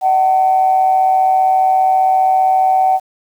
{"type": "tone with amplitude modulation", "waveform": "sine", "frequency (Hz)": 756, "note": "F#5", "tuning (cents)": 37, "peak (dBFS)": -6, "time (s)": [0.01, 3], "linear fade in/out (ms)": 50, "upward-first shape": "sine", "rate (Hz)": 135, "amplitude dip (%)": 55, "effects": ["tanh soft clip ceiling -2 dBFS", "7-bit"]}